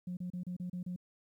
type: tone bursts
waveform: sine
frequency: 179.2 Hz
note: F3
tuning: 45 cents sharp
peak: -35 dBFS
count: 7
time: 0.07-0.962 s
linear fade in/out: 5 ms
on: 100 ms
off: 32 ms
effects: tanh soft clip ceiling -33 dBFS + 12-bit